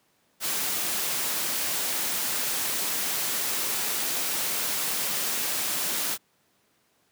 white noise, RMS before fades -28 dBFS, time 0.4-6.18 s, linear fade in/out 50 ms, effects pink hiss -67 dBFS RMS until 7.11 s + high-pass 150 Hz 12 dB/octave

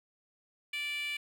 10% pulse tone with high-pass filter, 585 Hz, D5, 7 cents flat, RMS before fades -36 dBFS, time 0.73-1.17 s, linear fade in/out 5 ms, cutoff 2500 Hz, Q 9, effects none

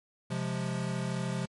square chord, F minor, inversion second, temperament equal, 130.81 / 174.61 / 207.7 Hz, C3 / F3 / Ab3, 0 / 0 / 0 cents, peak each -35 / -35 / -39 dBFS, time 0.3-1.46 s, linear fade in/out 10 ms, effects MP3 48 kbps

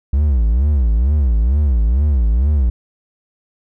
triangle tone with vibrato, 63.8 Hz, C2, 43 cents flat, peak -9 dBFS, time 0.13-2.7 s, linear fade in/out 5 ms, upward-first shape sine, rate 2.2 Hz, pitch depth 290 cents each way, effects none

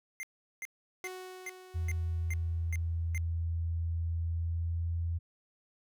square tone bursts, 2093 Hz, C7, in tune, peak -38 dBFS, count 8, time 0.2-3.178 s, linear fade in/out 0 ms, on 31 ms, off 390 ms
sawtooth tone with exponential decay, 370 Hz, F#4, in tune, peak -36 dBFS, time 1.04-3.44 s, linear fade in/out 0 ms, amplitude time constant 520 ms
sine tone with pitch glide, 83.3 to 84.12 Hz, E2 to E2, +19 to +36 cents, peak -30 dBFS, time 1.74-5.19 s, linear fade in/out 20 ms, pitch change +17 cents, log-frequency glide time 4.27-4.84 s
effects none

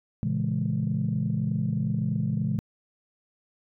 sine chord, A# half-diminished seventh, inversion none, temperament just, 116.54 / 139.85 / 167.82 / 209.8 Hz, A#2 / C#3 / E3 / G#3, 0 / +16 / +31 / +18 cents, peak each -29 dBFS, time 0.23-2.59 s, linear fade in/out 0 ms, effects tanh soft clip ceiling -16 dBFS

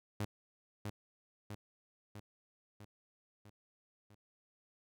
sawtooth tone with echo, 103.83 Hz, G#2, in tune, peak -31 dBFS, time 0.2-0.25 s, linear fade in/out 5 ms, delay 650 ms, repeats 6, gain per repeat -4 dB, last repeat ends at 4.15 s, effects none

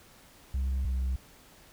sine tone pair in turn, 66 / 64.49 Hz, C2 / C2, +16 / -24 cents, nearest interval unison, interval 40 cents, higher first, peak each -24 dBFS, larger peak neither, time 0.54-0.85 / 0.85-1.16 s, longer neither, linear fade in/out 5 ms, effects tanh soft clip ceiling -26 dBFS + pink hiss -56 dBFS RMS until 1.72 s

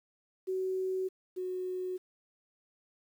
sine tone pair in turn, 375.6 / 367.9 Hz, F#4 / F#4, +26 / -10 cents, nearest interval unison, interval 36 cents, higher first, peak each -30 / -33 dBFS, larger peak first, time 0.47-1.09 / 1.36-1.98 s, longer neither, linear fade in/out 20 ms, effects 10-bit

